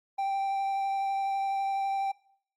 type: tone with vibrato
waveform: triangle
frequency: 784 Hz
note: G5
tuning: in tune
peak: -25 dBFS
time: 0.18-2.12 s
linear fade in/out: 10 ms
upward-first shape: sine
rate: 12 Hz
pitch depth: 10 cents each way
effects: noise-tail reverb RT60 0.6 s tail -21 dB re dry + Opus 48 kbps